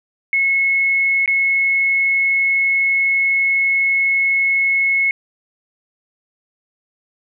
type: tone with dropouts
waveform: sine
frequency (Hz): 2184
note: C#7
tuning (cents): -26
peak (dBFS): -13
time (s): 0.33-5.11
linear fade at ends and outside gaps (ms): 1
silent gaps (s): 1.26-1.277
effects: none